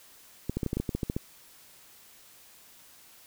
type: clicks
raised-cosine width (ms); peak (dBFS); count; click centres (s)
3; -16; 12; 0.496 / 0.57 / 0.632 / 0.663 / 0.731 / 0.77 / 0.8 / 0.892 / 0.95 / 1.032 / 1.099 / 1.165
effects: white hiss -55 dBFS RMS until 3.26 s